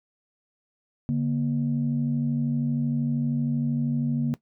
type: tone pair together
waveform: sine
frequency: 143.94 / 236.8 Hz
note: D3 / A#3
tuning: -34 / +27 cents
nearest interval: major sixth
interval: 861 cents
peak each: -24 dBFS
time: 1.09-4.34 s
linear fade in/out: 0 ms
effects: noise-tail reverb RT60 0.1 s tail -17 dB re dry + tanh soft clip ceiling -16 dBFS